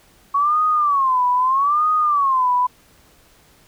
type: tone with vibrato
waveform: sine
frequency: 1108 Hz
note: C#6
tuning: 1 cent flat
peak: -14 dBFS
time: 0.34-2.67 s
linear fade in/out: 10 ms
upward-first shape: sine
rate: 0.79 Hz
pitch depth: 200 cents each way
effects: pink hiss -53 dBFS RMS until 3.67 s